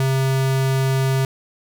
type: tone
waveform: square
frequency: 133.4 Hz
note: C3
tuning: 34 cents sharp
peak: -17 dBFS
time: 0-1.25 s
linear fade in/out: 2 ms
effects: none